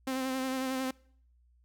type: tone with vibrato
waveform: sawtooth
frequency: 261.6 Hz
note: C4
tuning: in tune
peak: -27 dBFS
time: 0.07-0.91 s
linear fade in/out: 5 ms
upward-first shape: sine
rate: 11 Hz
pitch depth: 26 cents each way
effects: noise-tail reverb RT60 0.6 s tail -24 dB re dry + added 60 Hz sine -62 dBFS peak until 1.64 s